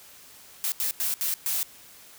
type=noise bursts at uneven times; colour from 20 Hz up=blue; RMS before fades=-27 dBFS; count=5; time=0.64-0.72 / 0.8-0.91 / 1-1.14 / 1.21-1.34 / 1.46-1.63 s; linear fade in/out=0 ms; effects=white hiss -50 dBFS RMS until 2.18 s